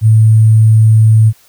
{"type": "tone with sample-and-hold", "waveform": "sine", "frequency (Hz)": 110, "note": "A2", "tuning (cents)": 0, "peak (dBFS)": -3, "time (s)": [0.01, 1.33], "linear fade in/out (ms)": 50, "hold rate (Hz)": 8820, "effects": ["white hiss -47 dBFS RMS until 1.48 s"]}